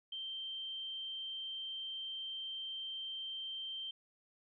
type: tone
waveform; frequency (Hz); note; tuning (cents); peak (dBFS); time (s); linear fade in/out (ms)
sine; 3136; G7; 0; -40; 0.12-3.91; 5
effects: none